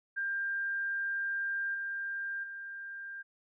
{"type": "tone with level steps", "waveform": "sine", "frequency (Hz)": 1594, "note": "G6", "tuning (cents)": 28, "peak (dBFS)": [-31, -34, -40], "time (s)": [0.16, 3.23], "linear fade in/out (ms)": 20, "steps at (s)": [1.74, 2.43], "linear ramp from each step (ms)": 10, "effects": []}